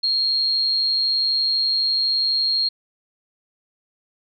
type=tone with amplitude modulation; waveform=sine; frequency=4247 Hz; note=C8; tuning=25 cents sharp; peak=-16 dBFS; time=0.03-2.69 s; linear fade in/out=10 ms; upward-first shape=sine; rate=184 Hz; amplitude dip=30%; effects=none